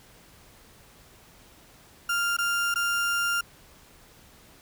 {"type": "tone with dropouts", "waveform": "35% pulse", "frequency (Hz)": 1396.9, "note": "F6", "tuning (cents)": 0, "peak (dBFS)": -22, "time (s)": [2.09, 3.41], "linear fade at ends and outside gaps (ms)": 5, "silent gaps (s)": [[2.368, 2.385], [2.742, 2.757]], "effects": ["pink hiss -54 dBFS RMS until 4.61 s"]}